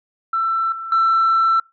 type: tone with level steps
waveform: sine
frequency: 1337 Hz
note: E6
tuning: 24 cents sharp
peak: -16 / -26 / -11 dBFS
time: 0.33-1.6 s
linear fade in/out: 5 ms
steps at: 0.72 / 0.92 s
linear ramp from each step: 2 ms
effects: noise-tail reverb RT60 0.2 s tail -22 dB re dry + tanh soft clip ceiling -10 dBFS